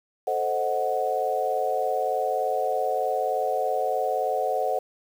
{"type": "chord", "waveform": "sine", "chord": "A diminished seventh", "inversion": "none", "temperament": "equal", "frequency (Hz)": [440, 523.3, 622.3, 740], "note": ["A4", "C5", "Eb5", "Gb5"], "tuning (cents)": [0, 0, 0, 0], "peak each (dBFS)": [-30, -28, -30, -26], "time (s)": [0.27, 4.79], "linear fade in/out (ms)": 5, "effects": ["8-bit"]}